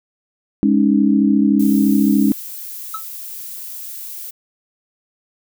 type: chord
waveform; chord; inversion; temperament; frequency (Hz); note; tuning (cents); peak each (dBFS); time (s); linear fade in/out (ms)
sine; Ab suspended fourth; none; equal; 207.7 / 277.2 / 311.1; Ab3 / Db4 / Eb4; 0 / 0 / 0; -14 / -15 / -18; 0.63-2.32; 0
type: noise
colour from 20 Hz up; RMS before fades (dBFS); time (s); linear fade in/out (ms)
violet; -31; 1.59-4.31; 10
type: tone with exponential decay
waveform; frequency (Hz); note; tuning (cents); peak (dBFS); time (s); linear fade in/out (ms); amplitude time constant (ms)
triangle; 1300; E6; -24; -18; 2.94-3.05; 5; 23
effects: none